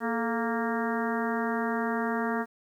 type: harmonic tone with a mistuned harmonic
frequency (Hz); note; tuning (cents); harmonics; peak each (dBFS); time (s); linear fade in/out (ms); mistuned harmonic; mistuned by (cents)
232; A#3; -8; 1 / 2 / 3 / 4 / 5 / 6 / 7 / 8; -30 / -33 / -35 / -36 / -37 / -38 / -38 / -39; 0-2.46; 50; 2; -93
effects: 10-bit